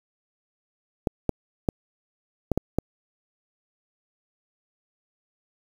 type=clicks; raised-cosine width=2 ms; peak=-8 dBFS; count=6; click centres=1.072 / 1.293 / 1.688 / 2.517 / 2.576 / 2.786 s; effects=7-bit